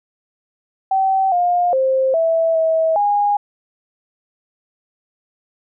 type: tone with pitch steps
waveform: sine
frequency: 769 / 708 / 527 / 656 / 646 / 820 Hz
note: G5 / F5 / C5 / E5 / E5 / G#5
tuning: -33 / +23 / +12 / -9 / -35 / -22 cents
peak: -13 dBFS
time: 0.91-3.37 s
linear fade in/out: 5 ms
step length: 410 ms
effects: none